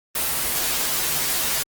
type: noise with comb filter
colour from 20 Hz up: white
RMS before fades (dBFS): -23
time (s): 0.15-1.63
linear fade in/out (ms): 5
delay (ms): 10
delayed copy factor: -1
effects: Opus 24 kbps